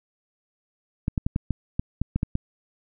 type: clicks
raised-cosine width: 5 ms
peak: -11 dBFS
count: 10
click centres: 1.081 / 1.178 / 1.265 / 1.361 / 1.507 / 1.795 / 2.016 / 2.16 / 2.231 / 2.354 s
effects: none